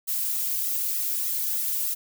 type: noise with flanger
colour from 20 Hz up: violet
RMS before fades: -27 dBFS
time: 0.07-1.95 s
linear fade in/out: 20 ms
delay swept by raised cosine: 1.5 to 2.7 ms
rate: 3.3 Hz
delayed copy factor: +1
effects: none